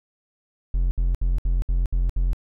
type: tone bursts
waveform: triangle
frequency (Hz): 43.65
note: F1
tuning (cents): 0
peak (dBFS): -16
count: 7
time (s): 0.74-2.332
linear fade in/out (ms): 0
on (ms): 170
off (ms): 67
effects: none